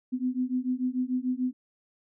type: beating tone pair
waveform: sine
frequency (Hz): 250 / 256.8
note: B3 / C4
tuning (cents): +21 / -32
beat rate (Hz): 6.8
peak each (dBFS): -29 / -29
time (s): 0.12-1.53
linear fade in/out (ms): 20
effects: none